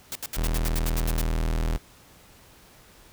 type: noise bursts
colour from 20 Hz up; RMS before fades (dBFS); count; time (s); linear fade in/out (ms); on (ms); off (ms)
white; -32; 11; 0.12-1.213; 0; 33; 73
type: tone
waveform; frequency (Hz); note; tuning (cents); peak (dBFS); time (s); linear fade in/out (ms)
40% pulse; 40.28; E1; -39; -22; 0.36-1.78; 20
effects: pink hiss -53 dBFS RMS until 3.12 s